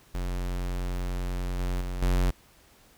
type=tone with level steps; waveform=square; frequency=45.06 Hz; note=F#1; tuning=45 cents flat; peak=-29 / -27 / -31 / -22 dBFS; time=0.14-2.31 s; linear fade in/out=10 ms; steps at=1.59 / 1.81 / 2.02 s; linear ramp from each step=5 ms; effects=pink hiss -58 dBFS RMS until 2.97 s